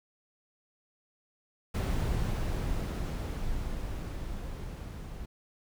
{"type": "noise with level ramp", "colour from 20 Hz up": "brown", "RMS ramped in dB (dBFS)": [-28, -41], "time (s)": [1.74, 5.26], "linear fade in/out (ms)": 10, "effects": []}